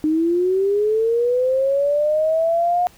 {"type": "linear sweep", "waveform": "sine", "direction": "up", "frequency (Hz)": [303.5, 720], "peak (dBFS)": -15, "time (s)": [0.04, 2.87], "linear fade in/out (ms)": 0, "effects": ["pink hiss -50 dBFS RMS until 2.97 s"]}